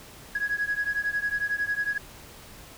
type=beating tone pair; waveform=sine; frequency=1661.2 / 1672.2 Hz; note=G#6 / G#6; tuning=0 / +11 cents; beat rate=11 Hz; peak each=-27 / -28 dBFS; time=0.35-1.98 s; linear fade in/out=5 ms; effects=tanh soft clip ceiling -19 dBFS + pink hiss -47 dBFS RMS until 2.77 s